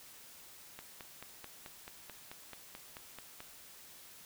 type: click train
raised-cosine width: 0.3 ms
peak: -30 dBFS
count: 13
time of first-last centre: 0.79-3.404 s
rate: 4.59 Hz
effects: white hiss -55 dBFS RMS until 4.25 s